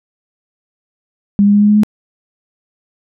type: tone with pitch steps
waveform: sine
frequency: 201.8 / 203.7 / 205.6 / 207.5 / 209.4 / 211.3 Hz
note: G#3 / G#3 / G#3 / G#3 / G#3 / G#3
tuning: -49 / -33 / -17 / -1 / +15 / +30 cents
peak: -6 dBFS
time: 1.39-1.834 s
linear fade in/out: 0 ms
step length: 74 ms
effects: none